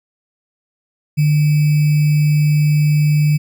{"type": "tone with sample-and-hold", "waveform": "sine", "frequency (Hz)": 150, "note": "D3", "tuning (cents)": 37, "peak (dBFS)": -10, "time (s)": [1.17, 3.38], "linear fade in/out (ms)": 20, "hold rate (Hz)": 2450, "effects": []}